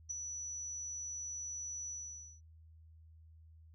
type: tone with ADSR envelope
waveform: sine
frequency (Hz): 5920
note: F#8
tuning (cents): 0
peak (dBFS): -33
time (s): 0.09-2.41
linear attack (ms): 20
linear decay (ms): 6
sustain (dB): -7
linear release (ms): 520
effects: tanh soft clip ceiling -29 dBFS + added 80 Hz sine -56 dBFS peak until 3.74 s